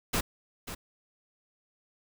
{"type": "noise with echo", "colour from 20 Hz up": "pink", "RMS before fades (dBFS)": -28, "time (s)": [0.13, 0.21], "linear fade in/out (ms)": 10, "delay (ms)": 540, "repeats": 1, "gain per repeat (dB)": -11, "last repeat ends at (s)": 0.75, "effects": []}